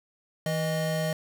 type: tone pair together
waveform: square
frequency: 161.9 / 619.6 Hz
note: E3 / D#5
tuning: -31 / -7 cents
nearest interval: octave + major seventh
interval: 2324 cents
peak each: -29 / -30 dBFS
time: 0.46-1.13 s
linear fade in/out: 2 ms
effects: none